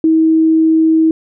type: tone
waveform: sine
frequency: 320.4 Hz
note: E4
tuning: 49 cents flat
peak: -7 dBFS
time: 0.04-1.11 s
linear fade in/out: 2 ms
effects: none